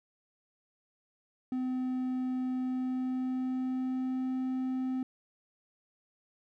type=tone with pitch glide; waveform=triangle; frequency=255.5 to 258.5 Hz; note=C4 to C4; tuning=-41 to -21 cents; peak=-28 dBFS; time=1.52-5.03 s; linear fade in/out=2 ms; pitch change=+20 cents; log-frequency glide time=2.6-4.34 s; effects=none